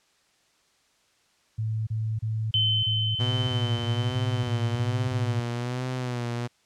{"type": "tone bursts", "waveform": "sine", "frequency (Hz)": 110, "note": "A2", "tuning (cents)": 0, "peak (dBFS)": -25, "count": 12, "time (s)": [1.58, 5.401], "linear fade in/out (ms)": 10, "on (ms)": 290, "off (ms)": 31}
{"type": "tone with exponential decay", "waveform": "sine", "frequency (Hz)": 3066, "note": "G7", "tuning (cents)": -39, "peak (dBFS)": -20, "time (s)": [2.54, 6.09], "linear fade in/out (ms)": 1, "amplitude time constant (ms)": 770}
{"type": "tone with vibrato", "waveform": "sawtooth", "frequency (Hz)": 123.47, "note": "B2", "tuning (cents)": 0, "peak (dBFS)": -24, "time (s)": [3.19, 6.48], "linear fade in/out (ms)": 20, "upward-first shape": "sine", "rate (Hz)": 1.2, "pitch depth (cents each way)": 64}
{"effects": ["white hiss -65 dBFS RMS until 6.65 s", "low-pass 7000 Hz 12 dB/octave"]}